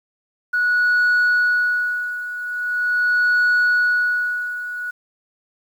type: tone with tremolo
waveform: sine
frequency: 1465 Hz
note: F#6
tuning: 18 cents flat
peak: -11 dBFS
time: 0.53-4.91 s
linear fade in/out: 10 ms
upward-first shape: sine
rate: 0.42 Hz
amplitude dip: 80%
effects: tanh soft clip ceiling -12 dBFS + 8-bit